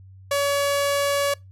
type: tone with low-pass filter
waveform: sawtooth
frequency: 566 Hz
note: C#5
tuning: 36 cents sharp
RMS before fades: -22 dBFS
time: 0.31-1.34 s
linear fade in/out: 5 ms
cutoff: 12000 Hz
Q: 1
effects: noise-tail reverb RT60 0.2 s tail -24 dB re dry + added 95 Hz sine -43 dBFS peak until 1.51 s